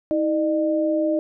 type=tone pair together; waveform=sine; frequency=320.1 / 605.7 Hz; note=D#4 / D#5; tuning=+49 / -47 cents; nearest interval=major seventh; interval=1104 cents; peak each=-21 dBFS; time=0.11-1.19 s; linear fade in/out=0 ms; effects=none